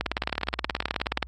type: two click trains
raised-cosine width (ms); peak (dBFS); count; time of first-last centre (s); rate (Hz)
0.3; -9 / -19; 24 / 20; 0.01-1.227 / 0.06-1.178; 18.9 / 17
effects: added 60 Hz sine -41 dBFS peak until 1.27 s + AAC 32 kbps